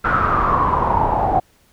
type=noise with low-pass filter sweep; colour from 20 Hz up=pink; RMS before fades=-17 dBFS; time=0.04-1.4 s; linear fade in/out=10 ms; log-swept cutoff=1400 to 760 Hz; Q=9.1; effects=pink hiss -56 dBFS RMS until 1.72 s